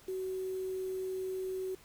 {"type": "tone with quantisation", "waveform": "sine", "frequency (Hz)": 375.2, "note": "F#4", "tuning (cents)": 24, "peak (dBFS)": -34, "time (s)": [0.08, 1.75], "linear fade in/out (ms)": 5, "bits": 9, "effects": ["pink hiss -59 dBFS RMS until 1.84 s"]}